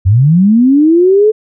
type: linear sweep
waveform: sine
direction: up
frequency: 86.7 to 440 Hz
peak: -4 dBFS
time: 0.05-1.32 s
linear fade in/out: 20 ms
effects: none